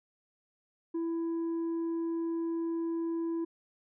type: tone with tanh clipping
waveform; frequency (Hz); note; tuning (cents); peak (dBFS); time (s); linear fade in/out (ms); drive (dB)
sine; 332.2; E4; +13; -31; 0.94-3.45; 10; 3
effects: none